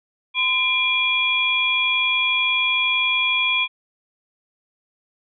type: tone cluster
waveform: sine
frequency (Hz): 1024 / 2394 / 3345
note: C6 / D7 / G#7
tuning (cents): -38 / +33 / +12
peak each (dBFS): -27 / -19 / -22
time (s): 0.34-3.68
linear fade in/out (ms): 50
effects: none

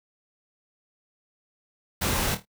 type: noise with echo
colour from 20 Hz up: pink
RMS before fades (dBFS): -26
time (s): 2.01-2.35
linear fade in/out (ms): 10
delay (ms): 26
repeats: 4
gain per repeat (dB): -9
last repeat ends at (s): 2.454
effects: noise-tail reverb RT60 0.1 s tail -26 dB re dry

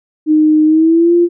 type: tone with pitch glide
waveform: sine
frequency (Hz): 308.2 to 345.9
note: D#4 to F4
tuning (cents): -16 to -17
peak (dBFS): -6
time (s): 0.26-1.29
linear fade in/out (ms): 50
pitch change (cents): +199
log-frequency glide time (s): 0.65-1.14
effects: none

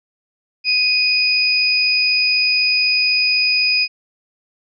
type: tone pair together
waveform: sine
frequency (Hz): 2489 / 4978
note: D#7 / D#8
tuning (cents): 0 / 0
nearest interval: octave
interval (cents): 1200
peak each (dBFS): -16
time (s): 0.64-3.88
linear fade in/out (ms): 50
effects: none

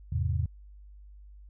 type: chord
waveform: sine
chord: E augmented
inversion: none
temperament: equal with one note detuned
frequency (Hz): 82.41 / 103.83 / 132.56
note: E2 / G#2 / B#2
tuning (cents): 0 / 0 / +23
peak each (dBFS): -28 / -31 / -32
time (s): 0.12-0.46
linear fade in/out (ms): 5
effects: added 50 Hz sine -47 dBFS peak until 1.49 s

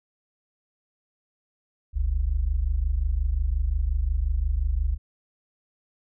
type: tone pair together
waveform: sine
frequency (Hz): 43.66 / 69.3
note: F1 / C#2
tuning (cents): 0 / 0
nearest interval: minor sixth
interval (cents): 800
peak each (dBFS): -24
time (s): 1.93-4.98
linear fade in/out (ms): 50
effects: none

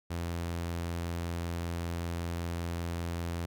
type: tone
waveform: sawtooth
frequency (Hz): 85.2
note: F2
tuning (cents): -42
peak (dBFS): -29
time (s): 0.1-3.46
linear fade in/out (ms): 10
effects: none

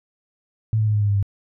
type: tone with pitch steps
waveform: sine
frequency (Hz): 110 / 108.17 / 106.38 / 104.61 / 102.87 / 101.16 / 99.48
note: A2 / A2 / G#2 / G#2 / G#2 / G#2 / G2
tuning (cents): 0 / -29 / +42 / +13 / -16 / -45 / +26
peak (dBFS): -16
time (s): 0.73-1.227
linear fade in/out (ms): 0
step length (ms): 71
effects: none

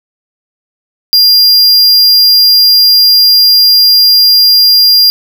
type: tone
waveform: square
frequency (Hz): 4800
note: D8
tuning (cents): +37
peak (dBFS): -3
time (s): 1.13-5.1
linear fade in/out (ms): 0
effects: none

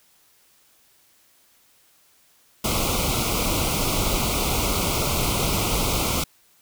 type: band-stop noise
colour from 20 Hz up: pink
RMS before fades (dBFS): -23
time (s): 2.64-6.24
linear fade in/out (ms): 5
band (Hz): 1400 to 2100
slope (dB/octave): 96
effects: white hiss -59 dBFS RMS until 6.61 s

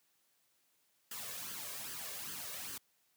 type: noise with flanger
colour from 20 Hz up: white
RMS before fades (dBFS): -44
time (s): 1.11-2.78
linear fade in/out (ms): 5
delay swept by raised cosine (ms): 0.63 to 1.83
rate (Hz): 2.5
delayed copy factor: +0.6
effects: white hiss -75 dBFS RMS until 3.16 s + high-pass 100 Hz 12 dB/octave

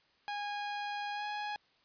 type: tone with pitch glide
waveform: sawtooth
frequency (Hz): 822 to 833.5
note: G#5 to G#5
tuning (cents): -18 to +6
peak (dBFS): -32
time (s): 0.28-1.56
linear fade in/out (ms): 0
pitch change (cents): +24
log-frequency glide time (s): 1.13-1.24
effects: white hiss -69 dBFS RMS until 1.84 s + resampled to 11025 Hz

